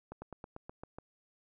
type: slowing click train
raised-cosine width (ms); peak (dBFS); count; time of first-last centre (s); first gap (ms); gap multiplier
1; -30; 8; 0.12-0.985; 100; 1.07
effects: none